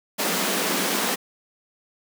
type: high-pass noise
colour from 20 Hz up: pink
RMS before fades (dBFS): -24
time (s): 0.18-1.16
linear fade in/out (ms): 20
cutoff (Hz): 180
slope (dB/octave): 96
effects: none